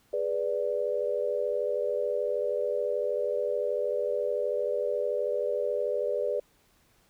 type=chord; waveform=sine; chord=G# diminished; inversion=none; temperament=equal; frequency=415.3 / 493.9 / 587.3 Hz; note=G#4 / B4 / D5; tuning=0 / 0 / 0 cents; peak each=-32 / -30 / -30 dBFS; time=0.13-6.4 s; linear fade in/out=5 ms; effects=pink hiss -65 dBFS RMS until 7.09 s